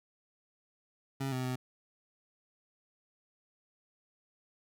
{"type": "tone with pitch steps", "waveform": "25% pulse", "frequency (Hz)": [135.7, 128.5, 127.4], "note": ["C#3", "C3", "C3"], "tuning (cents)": [-36, -31, -46], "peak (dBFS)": -29, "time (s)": [1.2, 1.56], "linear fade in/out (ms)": 10, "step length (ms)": 120, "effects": []}